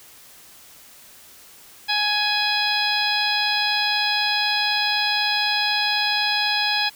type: harmonic tone with a mistuned harmonic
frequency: 836 Hz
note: G#5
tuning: 11 cents sharp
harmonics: 1 / 2 / 3 / 4 / 5 / 6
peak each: -26 / -26 / -26 / -26 / -26 / -26 dBFS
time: 1.88-6.9 s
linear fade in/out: 20 ms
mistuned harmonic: 5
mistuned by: -46 cents
effects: white hiss -47 dBFS RMS until 6.95 s